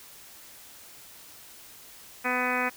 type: harmonic tone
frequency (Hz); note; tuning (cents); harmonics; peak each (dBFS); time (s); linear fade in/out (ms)
250; B3; +21; 1 / 2 / 3 / 4 / 5 / 6 / 7 / 8 / 9 / 10; -34 / -34 / -34 / -34 / -34 / -34 / -34 / -34 / -34 / -34; 2.24-2.7; 20
effects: white hiss -49 dBFS RMS until 2.76 s